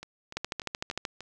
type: two click trains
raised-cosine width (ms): 0.2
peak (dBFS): -14 / -24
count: 10 / 5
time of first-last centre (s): 0.37-1.052 / 0.03-1.206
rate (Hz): 13.2 / 3.4
effects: none